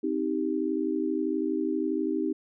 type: chord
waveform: sine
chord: C minor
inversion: none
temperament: just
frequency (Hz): 261.6 / 314 / 392.4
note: C4 / Eb4 / G4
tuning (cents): 0 / +16 / +2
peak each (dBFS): -31 / -28 / -31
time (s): 0.03-2.33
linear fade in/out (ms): 10
effects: none